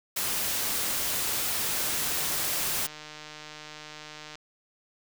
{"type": "noise", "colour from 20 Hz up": "white", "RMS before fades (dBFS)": -29, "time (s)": [0.16, 2.87], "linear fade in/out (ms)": 10}
{"type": "click train", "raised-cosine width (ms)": 0.2, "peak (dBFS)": -25, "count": 403, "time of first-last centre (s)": [1.71, 4.355], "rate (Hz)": 152}
{"effects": []}